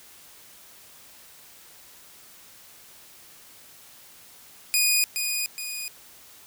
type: tone with echo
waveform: 10% pulse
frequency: 2470 Hz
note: D#7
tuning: 13 cents flat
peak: -10 dBFS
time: 4.74-5.04 s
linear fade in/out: 0 ms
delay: 420 ms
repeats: 2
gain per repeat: -6 dB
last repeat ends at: 5.88 s
effects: white hiss -50 dBFS RMS until 6.46 s

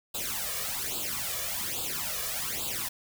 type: noise with flanger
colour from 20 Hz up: white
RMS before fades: -33 dBFS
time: 0.14-2.89 s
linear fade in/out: 10 ms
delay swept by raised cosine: 0.25 to 1.75 ms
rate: 1.2 Hz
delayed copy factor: +0.85
effects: none

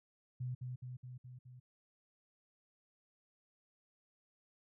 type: tone with echo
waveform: sine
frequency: 125.7 Hz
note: B2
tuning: 31 cents sharp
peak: -37 dBFS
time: 0.4-0.55 s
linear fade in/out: 10 ms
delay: 210 ms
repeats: 5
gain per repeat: -3 dB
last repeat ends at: 1.6 s
effects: none

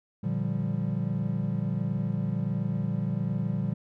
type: chord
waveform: triangle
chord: G minor seventh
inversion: first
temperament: equal with one note detuned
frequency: 116.54 / 147.43 / 174.61 / 196 Hz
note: Bb2 / D3 / F3 / G3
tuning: 0 / +7 / 0 / 0 cents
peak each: -30 dBFS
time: 0.23-3.74 s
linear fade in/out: 10 ms
effects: none

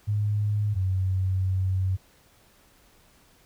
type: tone pair in turn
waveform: sine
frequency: 104.3 / 94.06 Hz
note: G#2 / F#2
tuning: +8 / +29 cents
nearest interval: major second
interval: 179 cents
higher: first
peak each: -22 dBFS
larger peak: neither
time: 0.07-0.75 / 0.75-1.97 s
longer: second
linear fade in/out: 20 ms
effects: pink hiss -59 dBFS RMS until 3.45 s

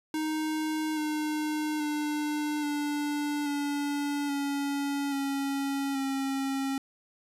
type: tone with pitch steps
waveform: square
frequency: 311.1 / 305 / 299.1 / 293.3 / 287.6 / 282 / 276.5 / 271.1 Hz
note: D#4 / D#4 / D4 / D4 / D4 / C#4 / C#4 / C#4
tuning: 0 / -34 / +32 / -2 / -36 / +30 / -4 / -38 cents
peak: -29 dBFS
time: 0.14-6.78 s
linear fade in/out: 2 ms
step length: 830 ms
effects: resampled to 32000 Hz

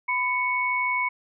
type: tone pair together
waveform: sine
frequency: 1001.3 / 2217 Hz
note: B5 / C#7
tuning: +24 / 0 cents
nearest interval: octave + major second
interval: 1376 cents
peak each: -26 / -24 dBFS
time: 0.08-1.09 s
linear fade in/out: 10 ms
effects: none

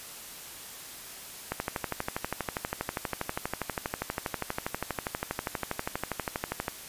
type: click train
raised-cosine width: 0.5 ms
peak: -14 dBFS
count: 65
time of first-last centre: 1.52-6.681 s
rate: 12.4 Hz
effects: white hiss -44 dBFS RMS until 6.88 s + resampled to 32000 Hz

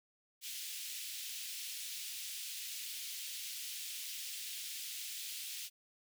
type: high-pass noise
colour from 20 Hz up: pink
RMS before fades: -44 dBFS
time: 0.41-5.7 s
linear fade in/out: 50 ms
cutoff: 2700 Hz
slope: 24 dB/octave
effects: none

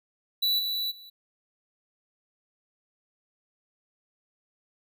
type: tone with level steps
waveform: square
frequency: 3951 Hz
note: B7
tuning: in tune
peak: -23 / -28 / -46 dBFS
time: 0.42-1.1 s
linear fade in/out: 10 ms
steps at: 0.58 / 0.9 s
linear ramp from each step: 20 ms
effects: none

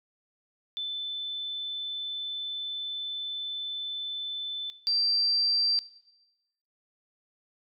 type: tone pair in turn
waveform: sine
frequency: 3520 / 4699 Hz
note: A7 / D8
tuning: 0 / 0 cents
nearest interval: perfect fourth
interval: 500 cents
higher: second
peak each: -30 / -23 dBFS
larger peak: second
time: 0.77-4.7 / 4.87-5.79 s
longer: first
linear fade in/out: 0 ms
effects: noise-tail reverb RT60 1.0 s tail -19 dB re dry

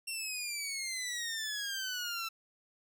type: exponential sweep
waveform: 15% pulse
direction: down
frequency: 2742 to 1327 Hz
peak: -29 dBFS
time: 0.07-2.29 s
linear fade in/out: 10 ms
effects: none

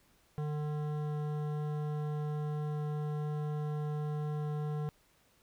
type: tone with hard clipping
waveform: sine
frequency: 149.9 Hz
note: D3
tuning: 36 cents sharp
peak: -35 dBFS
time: 0.38-4.89 s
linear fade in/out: 0 ms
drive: 14 dB
effects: pink hiss -68 dBFS RMS until 5.42 s

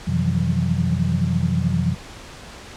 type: tone cluster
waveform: sine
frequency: 90.3 / 129.1 / 161.5 / 170.9 / 184.7 Hz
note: F#2 / C3 / E3 / F3 / F#3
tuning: -42 / -23 / -35 / -37 / -3 cents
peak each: -24 dBFS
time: 0.07-1.95 s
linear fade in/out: 10 ms
effects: pink hiss -39 dBFS RMS until 2.76 s + low-pass 7000 Hz 12 dB/octave

